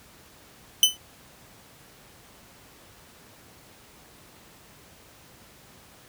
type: tone with exponential decay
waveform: sawtooth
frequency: 3027 Hz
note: F#7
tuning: 39 cents sharp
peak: -7 dBFS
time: 0.83-0.97 s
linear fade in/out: 1 ms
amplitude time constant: 30 ms
effects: pink hiss -52 dBFS RMS until 6.08 s + high-pass 60 Hz 12 dB/octave